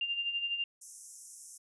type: tone with tremolo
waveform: sine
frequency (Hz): 2794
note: F7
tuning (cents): 0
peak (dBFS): -29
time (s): 0.01-0.64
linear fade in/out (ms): 2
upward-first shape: sine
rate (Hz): 12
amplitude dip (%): 60
type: high-pass noise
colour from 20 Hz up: white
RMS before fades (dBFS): -46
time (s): 0.81-1.58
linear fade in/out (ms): 10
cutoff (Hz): 5600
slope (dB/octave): 96
effects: resampled to 24000 Hz